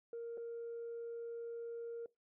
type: tone with dropouts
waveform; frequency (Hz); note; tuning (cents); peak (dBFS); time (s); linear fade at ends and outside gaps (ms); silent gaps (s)
sine; 466.2; A#4; 0; -40; 0.13-2.06; 2; 0.374-0.378
effects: noise-tail reverb RT60 0.2 s tail -22 dB re dry + tanh soft clip ceiling -39 dBFS